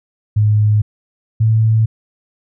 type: tone pair in turn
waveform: sine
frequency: 105.9 / 110.89 Hz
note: G#2 / A2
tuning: +34 / +14 cents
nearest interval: minor second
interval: 80 cents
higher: second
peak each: -9 dBFS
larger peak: neither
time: 0.36-0.82 / 1.4-1.86 s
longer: neither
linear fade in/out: 10 ms
effects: none